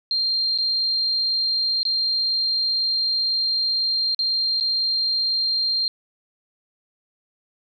sine tone with dropouts, 4186 Hz, C8, in tune, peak -19 dBFS, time 0.11-5.88 s, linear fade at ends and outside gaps 1 ms, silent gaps 0.577-0.585 / 1.831-1.852 / 4.147-4.191 / 4.6-4.608 s, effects none

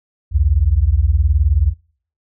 sine beating tone pair, 62.8 / 81.8 Hz, B1 / E2, +30 / -13 cents, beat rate 19 Hz, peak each -14 dBFS, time 0.31-1.74 s, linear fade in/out 50 ms, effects noise-tail reverb RT60 0.5 s tail -23 dB re dry

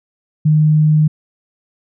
sine tone, 153.5 Hz, D#3, 23 cents flat, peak -8 dBFS, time 0.45-1.08 s, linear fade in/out 10 ms, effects none

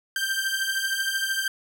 sawtooth beating tone pair, 1565 / 1578 Hz, G6 / G6, -3 / +11 cents, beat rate 13 Hz, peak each -25 / -23 dBFS, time 0.16-1.48 s, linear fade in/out 2 ms, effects none

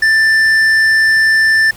sine tone with tanh clipping, 1772 Hz, A6, 12 cents sharp, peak -9 dBFS, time 0.02-1.71 s, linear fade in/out 5 ms, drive 8 dB, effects pink hiss -38 dBFS RMS until 1.76 s

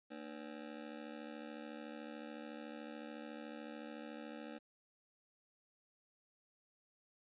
25% pulse ring-modulated tone, 265.6 Hz, C4, 26 cents sharp, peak -40 dBFS, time 0.1-4.59 s, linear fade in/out 20 ms, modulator 36.9 Hz, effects resampled to 8000 Hz + 12-bit

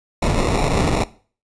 pink noise with sample-and-hold, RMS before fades -18 dBFS, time 0.22-1.04 s, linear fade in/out 5 ms, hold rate 1575 Hz, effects noise-tail reverb RT60 0.4 s tail -18 dB re dry + resampled to 22050 Hz

